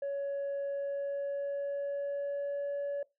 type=tone with pitch glide; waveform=sine; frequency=560 to 567.8 Hz; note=C#5 to C#5; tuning=+18 to +41 cents; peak=-30 dBFS; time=0.02-3.03 s; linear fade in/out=5 ms; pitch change=+23 cents; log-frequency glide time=0.64-2.69 s; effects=noise-tail reverb RT60 0.2 s tail -21 dB re dry + tanh soft clip ceiling -31 dBFS